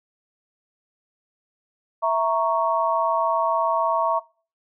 sine chord, A# diminished, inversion second, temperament equal, 659.3 / 932.3 / 1108.7 Hz, E5 / A#5 / C#6, 0 / 0 / 0 cents, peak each -22 / -23 / -23 dBFS, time 2.02-4.2 s, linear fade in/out 20 ms, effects noise-tail reverb RT60 0.4 s tail -23 dB re dry

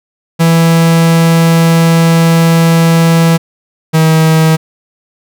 45% pulse tone pair in turn, 165.3 / 159.67 Hz, E3 / D#3, +5 / +45 cents, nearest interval minor second, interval 60 cents, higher first, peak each -5 dBFS, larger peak neither, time 0.39-3.38 / 3.93-4.57 s, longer first, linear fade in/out 20 ms, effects none

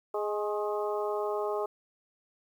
harmonic tone with a mistuned harmonic, 208.3 Hz, G#3, 5 cents sharp, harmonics 2 / 3 / 4 / 5 / 6, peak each -31 / -35 / -37 / -39 / -41 dBFS, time 0.14-1.66 s, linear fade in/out 5 ms, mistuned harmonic 5, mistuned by +45 cents, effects 10-bit

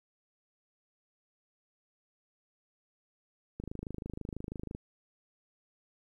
click train, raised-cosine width 3 ms, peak -26 dBFS, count 31, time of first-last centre 3.6-4.749 s, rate 26.1 Hz, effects 11-bit

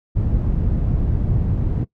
white low-pass noise, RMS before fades -19 dBFS, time 0.15-1.85 s, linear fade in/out 20 ms, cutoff 110 Hz, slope 12 dB/octave, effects noise-tail reverb RT60 0.1 s tail -19 dB re dry

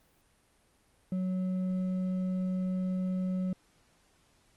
sine tone with hard clipping, 185 Hz, F#3, in tune, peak -30 dBFS, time 1.12-3.53 s, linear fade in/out 2 ms, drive 4 dB, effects pink hiss -67 dBFS RMS until 4.56 s + Opus 32 kbps

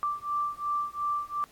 sine beating tone pair, 1173 / 1175.8 Hz, D6 / D6, -2 / +2 cents, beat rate 2.8 Hz, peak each -31 dBFS, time 0.03-1.44 s, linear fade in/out 0 ms, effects pink hiss -58 dBFS RMS until 1.51 s + AAC 64 kbps

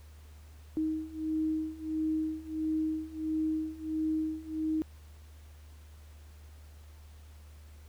sine beating tone pair, 313.1 / 314.6 Hz, D#4 / D#4, +11 / +19 cents, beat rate 1.5 Hz, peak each -34 / -32 dBFS, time 0.77-4.82 s, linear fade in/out 0 ms, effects added 75 Hz sine -49 dBFS peak until 7.88 s + pink hiss -62 dBFS RMS until 7.88 s

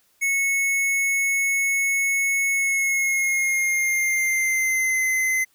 square tone with pitch glide, 2200 to 2053 Hz, C#7 to C7, -14 to -33 cents, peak -20 dBFS, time 0.21-5.45 s, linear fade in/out 20 ms, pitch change -119 cents, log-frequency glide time 2.52-5.04 s, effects white hiss -63 dBFS RMS until 5.54 s

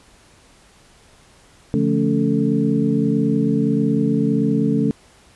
sine tone cluster, 142.6 / 172.1 / 218.3 / 279.9 / 441.6 Hz, C#3 / F3 / A3 / C#4 / A4, +49 / -25 / -13 / +17 / +6 cents, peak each -23 / -24 / -19 / -20 / -25 dBFS, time 1.74-4.91 s, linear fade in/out 0 ms, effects pink hiss -51 dBFS RMS until 5.35 s + resampled to 24000 Hz

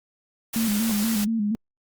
white noise, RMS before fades -30 dBFS, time 0.53-1.25 s, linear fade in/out 10 ms
sine tone with vibrato, 216.5 Hz, A3, 28 cents flat, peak -21 dBFS, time 0.56-1.55 s, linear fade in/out 0 ms, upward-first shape square, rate 4.2 Hz, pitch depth 76 cents each way
clicks, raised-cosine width 1 ms, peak -22 dBFS, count 2, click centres 0.895 / 0.91 s
effects Opus 48 kbps

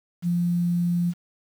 sine tone with quantisation, 173.9 Hz, F3, 7 cents flat, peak -20 dBFS, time 0.22-1.14 s, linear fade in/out 50 ms, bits 8, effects none

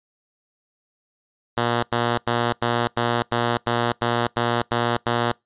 5% pulse tone bursts, 118.8 Hz, A#2, 33 cents sharp, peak -8 dBFS, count 11, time 1.57-5.32 s, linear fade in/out 5 ms, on 260 ms, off 89 ms, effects noise-tail reverb RT60 0.2 s tail -26 dB re dry + resampled to 8000 Hz

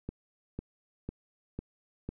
click train, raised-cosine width 3 ms, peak -23 dBFS, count 5, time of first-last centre 0.09-2.09 s, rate 2 Hz, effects none

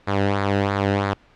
sawtooth tone with flanger, 99.5 Hz, G2, 26 cents sharp, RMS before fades -21 dBFS, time 0.07-1.14 s, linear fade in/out 10 ms, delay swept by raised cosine 0.34 to 0.91 ms, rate 3 Hz, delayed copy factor -0.65, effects pink hiss -54 dBFS RMS until 1.35 s + low-pass 3000 Hz 12 dB/octave

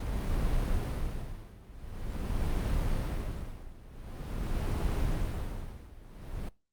brown noise with tremolo, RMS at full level -29 dBFS, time 0-6.49 s, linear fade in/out 5 ms, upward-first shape sine, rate 0.46 Hz, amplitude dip 90%, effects noise-tail reverb RT60 0.3 s tail -21 dB re dry + Opus 48 kbps

